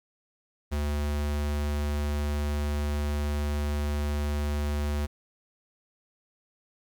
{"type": "tone", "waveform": "square", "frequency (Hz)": 73.42, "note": "D2", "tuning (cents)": 0, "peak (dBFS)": -27, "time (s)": [0.71, 5.07], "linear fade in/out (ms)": 20, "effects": ["11-bit"]}